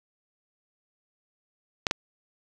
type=clicks; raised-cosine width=0.2 ms; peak=-6 dBFS; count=2; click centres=1.868 / 1.911 s; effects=none